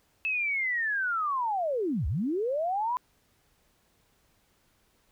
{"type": "linear two-way sweep", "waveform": "sine", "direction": "down then up", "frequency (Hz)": [2627, 59.2, 1018], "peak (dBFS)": -26, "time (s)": [0.25, 2.97], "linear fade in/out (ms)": 0, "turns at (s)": 2.07, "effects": ["pink hiss -68 dBFS RMS until 5.11 s"]}